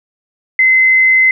sine tone, 2054 Hz, C7, 33 cents flat, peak -6 dBFS, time 0.59-1.31 s, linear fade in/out 2 ms, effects none

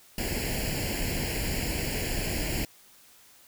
pink noise with comb filter, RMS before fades -30 dBFS, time 0.18-2.65 s, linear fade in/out 2 ms, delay 0.41 ms, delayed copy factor +0.85, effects white hiss -56 dBFS RMS until 3.47 s

